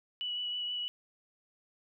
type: tone with vibrato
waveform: sine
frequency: 2946 Hz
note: F#7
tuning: 8 cents flat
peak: -33 dBFS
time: 0.21-0.88 s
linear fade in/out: 0 ms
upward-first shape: triangle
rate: 6.3 Hz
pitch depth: 17 cents each way
effects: none